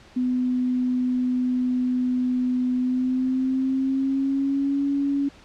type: tone with pitch glide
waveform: sine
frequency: 251.3 to 280.5 Hz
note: B3 to C#4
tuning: +30 to +21 cents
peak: -20 dBFS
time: 0.16-5.29 s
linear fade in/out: 10 ms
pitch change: +191 cents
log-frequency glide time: 2.76-4.84 s
effects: pink hiss -50 dBFS RMS until 5.44 s + low-pass 5000 Hz 12 dB/octave